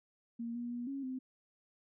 sine tone with pitch steps, 233.2 / 239.7 / 241.2 / 274.6 / 258.5 Hz, A#3 / A#3 / B3 / C#4 / C4, +1 / +48 / -41 / -16 / -21 cents, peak -37 dBFS, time 0.39-1.19 s, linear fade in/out 10 ms, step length 160 ms, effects none

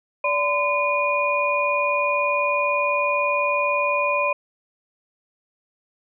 sine tone cluster, 580 / 1018 / 2446 Hz, D5 / C6 / D#7, -22 / -48 / -30 cents, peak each -23 dBFS, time 0.24-4.33 s, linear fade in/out 5 ms, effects none

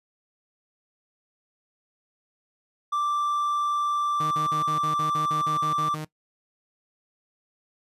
triangle tone, 1174.7 Hz, D6, in tune, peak -21 dBFS, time 2.92-5.95 s, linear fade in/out 10 ms
sawtooth tone bursts, 154.3 Hz, D#3, 14 cents flat, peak -27 dBFS, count 12, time 4.2-6.048 s, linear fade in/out 5 ms, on 110 ms, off 48 ms
effects noise-tail reverb RT60 0.1 s tail -19 dB re dry + resampled to 32000 Hz

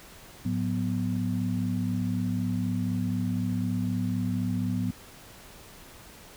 sine tone cluster, 107.2 / 182.5 / 246.5 Hz, A2 / F#3 / B3, -45 / -24 / -3 cents, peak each -30 dBFS, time 0.45-4.91 s, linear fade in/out 5 ms, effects pink hiss -49 dBFS RMS until 6.36 s

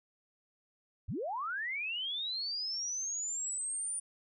sine linear sweep, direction up, 52.8 to 9410 Hz, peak -34 dBFS, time 1.08-4 s, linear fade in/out 10 ms, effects none

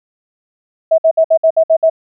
sine tone bursts, 646 Hz, E5, 35 cents flat, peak -6 dBFS, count 8, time 0.91-1.899 s, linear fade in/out 10 ms, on 72 ms, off 59 ms, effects none

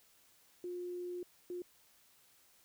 sine tone bursts at uneven times, 355.7 Hz, F4, 32 cents sharp, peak -39 dBFS, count 2, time 0.64-1.23 / 1.5-1.62 s, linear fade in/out 2 ms, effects white hiss -67 dBFS RMS until 2.64 s

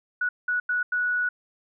sine tone bursts at uneven times, 1469 Hz, F#6, 13 cents flat, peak -22 dBFS, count 4, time 0.21-0.29 / 0.48-0.6 / 0.69-0.83 / 0.92-1.29 s, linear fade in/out 5 ms, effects none

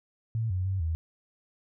sine tone with pitch steps, 113 / 92 / 95.6 / 81 Hz, A2 / F#2 / G2 / E2, +47 / -9 / -43 / -30 cents, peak -26 dBFS, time 0.35-0.95 s, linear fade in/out 0 ms, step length 150 ms, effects none

